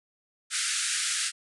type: band-pass noise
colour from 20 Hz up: white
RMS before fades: -29 dBFS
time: 0.5-1.32 s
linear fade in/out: 50 ms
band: 1300 to 10000 Hz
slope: 96 dB/octave
effects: none